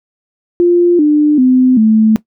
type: tone with pitch steps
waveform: sine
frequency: 349.2 / 298.8 / 255.6 / 218.7 Hz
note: F4 / D4 / C4 / A3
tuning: 0 / +30 / -40 / -10 cents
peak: -5 dBFS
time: 0.6-2.16 s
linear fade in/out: 0 ms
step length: 390 ms
effects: noise-tail reverb RT60 0.1 s tail -17 dB re dry